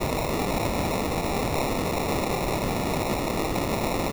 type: noise with sample-and-hold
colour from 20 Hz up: blue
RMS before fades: -26 dBFS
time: 0-4.12 s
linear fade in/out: 20 ms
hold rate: 1575 Hz
effects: none